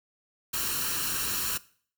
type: noise with comb filter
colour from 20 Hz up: white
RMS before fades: -30 dBFS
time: 0.53-1.58 s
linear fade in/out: 10 ms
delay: 0.71 ms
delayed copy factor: +0.65
effects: noise-tail reverb RT60 0.5 s tail -20 dB re dry